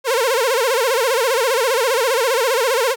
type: tone with vibrato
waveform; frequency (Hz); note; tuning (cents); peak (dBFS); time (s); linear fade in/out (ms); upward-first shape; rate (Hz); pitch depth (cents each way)
sawtooth; 493.9; B4; 0; -11; 0.04-2.96; 50; sine; 15; 180
effects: none